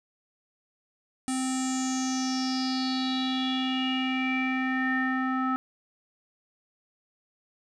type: tone with low-pass filter sweep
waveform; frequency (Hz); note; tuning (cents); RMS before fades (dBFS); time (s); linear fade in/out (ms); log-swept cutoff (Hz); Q
square; 260; C4; -11; -28; 1.28-5.56; 0; 8800 to 1400; 7.2
effects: none